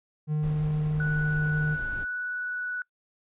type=tone; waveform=triangle; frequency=152.1 Hz; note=D#3; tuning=39 cents flat; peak=-22 dBFS; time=0.27-1.78 s; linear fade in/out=50 ms
type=noise; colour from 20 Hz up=brown; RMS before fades=-38 dBFS; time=0.42-2.05 s; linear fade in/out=20 ms
type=tone with vibrato; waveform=sine; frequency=1478 Hz; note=F#6; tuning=2 cents flat; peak=-29 dBFS; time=1-2.82 s; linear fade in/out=2 ms; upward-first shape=sine; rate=19 Hz; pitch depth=8 cents each way
effects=noise-tail reverb RT60 0.1 s tail -23 dB re dry + resampled to 8000 Hz